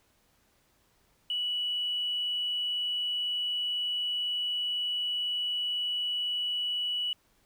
triangle tone, 2946 Hz, F#7, 8 cents flat, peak -25 dBFS, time 1.3-7.13 s, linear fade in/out 2 ms, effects tanh soft clip ceiling -26 dBFS + pink hiss -68 dBFS RMS until 7.45 s

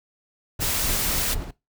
brown noise with tremolo, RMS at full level -29 dBFS, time 0.59-1.51 s, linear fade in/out 5 ms, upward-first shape square, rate 4.1 Hz, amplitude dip 40%
white noise, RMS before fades -25 dBFS, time 0.6-1.35 s, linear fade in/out 20 ms
effects noise-tail reverb RT60 0.2 s tail -19 dB re dry

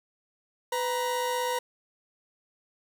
40% pulse tone pair together, 500 / 943.9 Hz, B4 / A#5, +21 / +21 cents, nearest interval major seventh, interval 1100 cents, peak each -29 / -29 dBFS, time 0.72-1.59 s, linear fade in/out 5 ms, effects none

